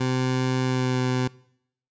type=tone with pitch glide; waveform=20% pulse; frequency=128.7 to 127.22 Hz; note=C3 to C3; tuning=-28 to -48 cents; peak=-17 dBFS; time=0-1.28 s; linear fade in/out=10 ms; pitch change=-20 cents; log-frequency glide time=0.63-1 s; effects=noise-tail reverb RT60 0.7 s tail -22 dB re dry + resampled to 16000 Hz